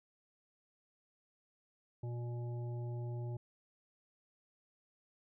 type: harmonic tone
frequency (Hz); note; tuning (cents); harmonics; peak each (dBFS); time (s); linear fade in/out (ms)
120; B2; -49; 1 / 3 / 5 / 7; -38 / -49 / -55 / -57; 2.03-3.37; 5
effects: none